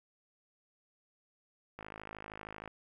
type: click train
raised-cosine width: 0.5 ms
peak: -29 dBFS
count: 48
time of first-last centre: 1.79-2.677 s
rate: 53 Hz
effects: 11-bit